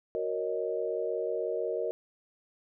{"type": "chord", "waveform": "sine", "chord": "D# minor seventh", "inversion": "first", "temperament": "equal with one note detuned", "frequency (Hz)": [370, 466.2, 556.3, 622.3], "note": ["F#4", "A#4", "C#5", "D#5"], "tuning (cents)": [0, 0, 6, 0], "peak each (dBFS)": [-36, -32, -38, -35], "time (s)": [0.15, 1.91], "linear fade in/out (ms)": 0, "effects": []}